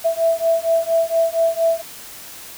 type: beating tone pair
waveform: sine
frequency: 659.3 / 663.6 Hz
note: E5 / E5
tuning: 0 / +11 cents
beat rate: 4.3 Hz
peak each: -18 dBFS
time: 0.04-1.82 s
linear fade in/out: 20 ms
effects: white hiss -37 dBFS RMS until 2.57 s